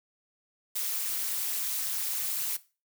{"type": "noise with amplitude modulation", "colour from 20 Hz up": "blue", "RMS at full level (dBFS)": -28, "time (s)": [0.75, 2.57], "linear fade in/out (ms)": 10, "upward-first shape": "sine", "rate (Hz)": 211, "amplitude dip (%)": 80, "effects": ["noise-tail reverb RT60 0.3 s tail -17 dB re dry"]}